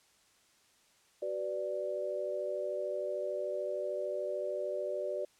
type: chord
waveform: sine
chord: B minor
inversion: second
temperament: equal with one note detuned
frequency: 378 / 493.9 / 587.3 Hz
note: F#4 / B4 / D5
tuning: +37 / 0 / 0 cents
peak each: -39 / -40 / -35 dBFS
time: 1.22-5.25 s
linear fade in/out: 5 ms
effects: white hiss -67 dBFS RMS until 5.39 s + low-pass 9000 Hz 12 dB/octave